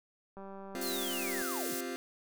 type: click train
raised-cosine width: 1 ms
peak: -34 dBFS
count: 205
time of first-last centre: 0.37-1.416 s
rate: 195 Hz
type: chord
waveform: sawtooth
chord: C suspended fourth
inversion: none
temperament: just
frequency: 261.6 / 348.8 / 392.4 Hz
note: C4 / F4 / G4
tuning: 0 / -2 / +2 cents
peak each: -36 / -36 / -38 dBFS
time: 0.75-1.96 s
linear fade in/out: 0 ms
type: linear sweep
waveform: sine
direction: down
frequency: 4452 to 54 Hz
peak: -39 dBFS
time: 0.81-1.75 s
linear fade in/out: 50 ms
type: high-pass noise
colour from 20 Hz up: pink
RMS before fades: -40 dBFS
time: 0.81-1.81 s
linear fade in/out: 5 ms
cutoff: 6800 Hz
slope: 12 dB/octave
effects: none